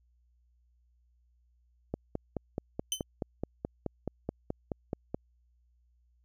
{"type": "click train", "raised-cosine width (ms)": 2, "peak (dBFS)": -19, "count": 16, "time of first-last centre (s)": [1.94, 5.145], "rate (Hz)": 4.68}
{"type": "tone with exponential decay", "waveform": "20% pulse", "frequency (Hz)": 3058, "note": "G7", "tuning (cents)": -44, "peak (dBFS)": -20, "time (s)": [2.92, 3.03], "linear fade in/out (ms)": 1, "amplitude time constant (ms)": 23}
{"effects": ["added 60 Hz sine -65 dBFS peak until 6.24 s"]}